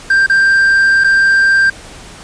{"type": "tone with dropouts", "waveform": "triangle", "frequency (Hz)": 1581, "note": "G6", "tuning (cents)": 14, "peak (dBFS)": -5, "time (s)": [0.1, 1.7], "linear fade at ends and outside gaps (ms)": 5, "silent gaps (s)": [[0.264, 0.297], [1.039, 1.043]], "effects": ["pink hiss -34 dBFS RMS until 2.23 s", "resampled to 22050 Hz"]}